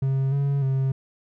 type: tone with pitch steps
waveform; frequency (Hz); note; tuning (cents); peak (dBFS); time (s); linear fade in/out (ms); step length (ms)
triangle; 134.6 / 140.2 / 133.8; C3 / C#3 / C3; +49 / +20 / +39; -18; 0.02-0.92; 5; 300
effects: none